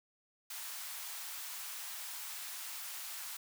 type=high-pass noise; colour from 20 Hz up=white; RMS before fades=-44 dBFS; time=0.5-3.37 s; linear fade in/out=5 ms; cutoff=780 Hz; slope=24 dB/octave; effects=none